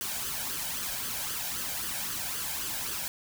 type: noise with flanger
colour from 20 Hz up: white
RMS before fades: -34 dBFS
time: 0.01-3.08 s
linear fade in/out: 0 ms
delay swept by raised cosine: 0.63 to 1.32 ms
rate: 3.8 Hz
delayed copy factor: +0.6
effects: none